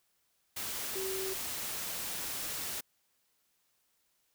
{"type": "tone in noise", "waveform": "sine", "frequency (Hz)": 381.8, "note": "G4", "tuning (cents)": -46, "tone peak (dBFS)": -36, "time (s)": [0.95, 1.34], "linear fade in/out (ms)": 10, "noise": "white", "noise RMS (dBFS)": -38, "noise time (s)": [0.56, 2.81], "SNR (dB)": -1, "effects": ["white hiss -75 dBFS RMS until 4.34 s"]}